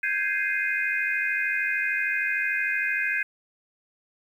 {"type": "chord", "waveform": "sine", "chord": "Ab major seventh", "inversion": "third", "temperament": "equal", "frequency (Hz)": [1568, 1661.2, 2093, 2489], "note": ["G6", "Ab6", "C7", "Eb7"], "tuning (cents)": [0, 0, 0, 0], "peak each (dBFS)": -29, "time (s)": [0.03, 3.23], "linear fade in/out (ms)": 5, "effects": ["9-bit"]}